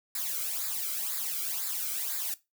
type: noise with flanger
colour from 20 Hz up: blue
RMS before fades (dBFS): -33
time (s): 0.15-2.34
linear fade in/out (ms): 2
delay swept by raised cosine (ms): 0.33 to 1.12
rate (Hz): 2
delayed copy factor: -0.8
effects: noise-tail reverb RT60 0.2 s tail -17 dB re dry